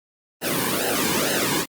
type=noise with flanger; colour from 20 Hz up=pink; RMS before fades=-22 dBFS; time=0.41-1.66 s; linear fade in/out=50 ms; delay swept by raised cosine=0.86 to 1.56 ms; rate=2.2 Hz; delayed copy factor=-0.9; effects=high-pass 150 Hz 12 dB/octave + Opus 32 kbps